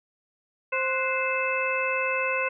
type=harmonic tone with a mistuned harmonic; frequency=523.3 Hz; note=C5; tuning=in tune; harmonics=1 / 2 / 3 / 4 / 5; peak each=-29 / -31 / -32 / -32 / -28 dBFS; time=0.72-2.49 s; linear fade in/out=10 ms; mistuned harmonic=3; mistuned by=-97 cents; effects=none